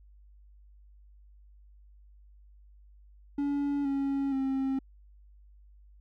triangle tone with pitch steps, 284.5 / 275.9 / 267.6 Hz, C#4 / C#4 / C4, +45 / -8 / +39 cents, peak -25 dBFS, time 3.38-4.79 s, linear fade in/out 5 ms, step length 470 ms, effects added 50 Hz sine -53 dBFS peak until 6 s

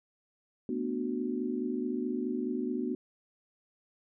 sine chord, B minor seventh, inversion third, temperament just, 222.2 / 246.9 / 296.3 / 370.4 Hz, A3 / B3 / D4 / F#4, +17 / 0 / +15 / +2 cents, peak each -39 / -33 / -37 / -36 dBFS, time 0.69-2.95 s, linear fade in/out 2 ms, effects none

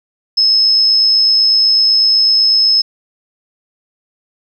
sine tone with amplitude modulation, 5190 Hz, E8, 28 cents flat, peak -6 dBFS, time 0.37-2.82 s, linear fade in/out 10 ms, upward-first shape sine, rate 108 Hz, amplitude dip 35%, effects 8-bit

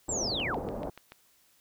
white low-pass noise, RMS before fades -36 dBFS, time 0.08-0.9 s, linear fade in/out 5 ms, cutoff 710 Hz, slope 24 dB/octave
sine linear sweep, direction down, 7740 to 209.7 Hz, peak -30 dBFS, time 0.09-0.59 s, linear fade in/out 2 ms
click train, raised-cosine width 0.3 ms, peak -29 dBFS, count 6, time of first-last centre 0.4-1.12 s, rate 6.94 Hz
effects white hiss -65 dBFS RMS until 1.6 s

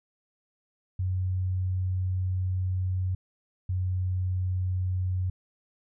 sine tone pair in turn, 92.5 / 92.03 Hz, F#2 / F#2, 0 / -9 cents, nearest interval unison, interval 9 cents, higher first, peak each -25 dBFS, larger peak neither, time 0.99-3.15 / 3.69-5.3 s, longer first, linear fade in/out 5 ms, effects none

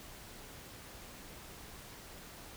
silence, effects pink hiss -51 dBFS RMS until 2.56 s

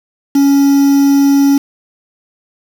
triangle tone with quantisation, 279.2 Hz, C#4, 13 cents sharp, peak -4 dBFS, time 0.35-1.58 s, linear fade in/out 5 ms, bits 4, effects none

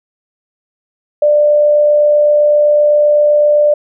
sine tone with amplitude modulation, 593 Hz, D5, 17 cents sharp, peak -5 dBFS, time 1.22-3.74 s, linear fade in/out 5 ms, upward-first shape sine, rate 67.8 Hz, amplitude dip 25%, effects none

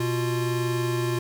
square tone pair together, 123.46 / 349.2 Hz, B2 / F4, 0 / 0 cents, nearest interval octave + tritone, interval 1800 cents, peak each -27 / -27 dBFS, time 0-1.19 s, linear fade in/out 5 ms, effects none

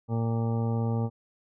harmonic tone with a mistuned harmonic, 114.8 Hz, A#2, 26 cents flat, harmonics 1 / 2 / 3 / 4 / 5 / 6 / 7 / 8 / 10, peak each -26 / -31 / -43 / -36 / -42 / -51 / -40 / -46 / -48 dBFS, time 0.08-1.1 s, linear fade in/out 50 ms, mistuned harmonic 10, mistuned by +29 cents, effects none

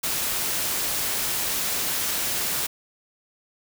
white noise, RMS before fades -26 dBFS, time 0.03-2.67 s, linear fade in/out 10 ms, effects none

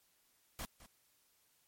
pink noise with echo, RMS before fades -43 dBFS, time 0.59-0.65 s, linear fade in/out 0 ms, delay 210 ms, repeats 1, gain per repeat -15 dB, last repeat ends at 0.86 s, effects white hiss -73 dBFS RMS until 1.67 s + MP3 64 kbps

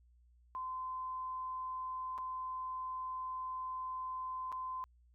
sine tone with dropouts, 1030 Hz, C6, 28 cents flat, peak -38 dBFS, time 0.55-4.84 s, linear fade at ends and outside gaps 0 ms, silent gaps 2.179-2.185 / 4.519-4.525 s, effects added 60 Hz sine -63 dBFS peak until 5.14 s

